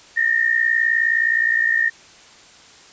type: tone pair together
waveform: sine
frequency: 1805.3 / 1864.7 Hz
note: A6 / A#6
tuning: +44 / 0 cents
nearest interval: minor second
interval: 56 cents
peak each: -18 dBFS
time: 0.16-1.9 s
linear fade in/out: 20 ms
effects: white hiss -46 dBFS RMS until 2.92 s + resampled to 16000 Hz